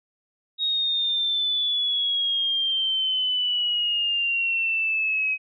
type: exponential sweep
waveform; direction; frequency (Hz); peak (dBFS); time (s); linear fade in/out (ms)
sine; down; 3772 to 2532; -21; 0.58-5.38; 50
effects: none